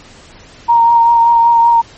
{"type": "tone with vibrato", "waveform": "sine", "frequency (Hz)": 932.3, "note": "A#5", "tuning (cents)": 0, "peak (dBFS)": -5, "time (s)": [0.68, 1.82], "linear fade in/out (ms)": 20, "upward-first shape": "triangle", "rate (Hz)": 5.2, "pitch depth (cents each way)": 20, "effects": ["pink hiss -39 dBFS RMS until 1.97 s", "MP3 32 kbps"]}